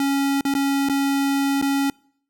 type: tone with dropouts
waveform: square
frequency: 277.2 Hz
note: C#4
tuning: in tune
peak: -19 dBFS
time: 0-1.9 s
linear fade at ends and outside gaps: 2 ms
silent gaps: 0.41-0.451 / 0.54-0.55 / 0.888-0.896 / 1.615-1.624 s
effects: noise-tail reverb RT60 0.6 s tail -26 dB re dry